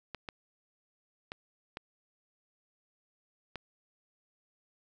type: clicks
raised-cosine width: 0.3 ms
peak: -23 dBFS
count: 5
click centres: 0.147 / 0.288 / 1.319 / 1.771 / 3.557 s
effects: none